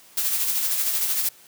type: noise with tremolo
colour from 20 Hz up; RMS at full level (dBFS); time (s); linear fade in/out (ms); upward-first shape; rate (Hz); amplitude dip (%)
blue; -22; 0.17-1.29; 5; sine; 13; 40
effects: white hiss -51 dBFS RMS until 1.47 s + high-pass 100 Hz 12 dB/octave